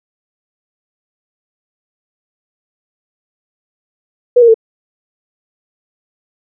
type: tone with pitch steps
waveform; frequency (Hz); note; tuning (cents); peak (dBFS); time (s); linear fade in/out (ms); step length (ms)
sine; 489.4 / 468.1 / 447.7; B4 / A#4 / A4; -16 / +7 / +30; -3; 4.36-4.543; 10; 61
effects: none